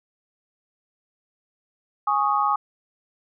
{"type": "chord", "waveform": "sine", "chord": "Ab suspended fourth", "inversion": "none", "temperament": "just", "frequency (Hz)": [830.6, 1107.5, 1245.9], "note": ["Ab5", "Db6", "Eb6"], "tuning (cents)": [0, -2, 2], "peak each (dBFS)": -23, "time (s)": [2.07, 2.56], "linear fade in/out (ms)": 5, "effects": []}